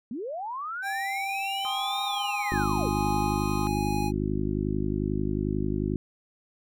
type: linear two-way sweep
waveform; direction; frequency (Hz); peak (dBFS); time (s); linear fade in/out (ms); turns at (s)
sine; up then down; 207.7 to 3787 to 356.3; -31; 0.11-2.89; 2; 2.04
type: tone with pitch glide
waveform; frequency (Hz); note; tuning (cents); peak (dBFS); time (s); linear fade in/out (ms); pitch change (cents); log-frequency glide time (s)
square; 784 to 829.2; G5 to G#5; 0 to -3; -31; 0.82-4.12; 50; +97; 1.79-2.68
type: chord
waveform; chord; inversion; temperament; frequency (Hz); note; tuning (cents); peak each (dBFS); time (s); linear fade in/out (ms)
triangle; Ab major; none; equal; 830.6 / 1046.5 / 1244.5; Ab5 / C6 / Eb6; 0 / 0 / 0; -35; 1.65-3.67; 0
type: harmonic tone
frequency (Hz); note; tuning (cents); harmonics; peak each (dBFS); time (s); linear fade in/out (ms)
51.2; G#1; -24; 1 / 2 / 3 / 4 / 5 / 6 / 7; -33 / -33 / -33 / -33 / -33 / -33 / -33; 2.52-5.96; 0
effects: none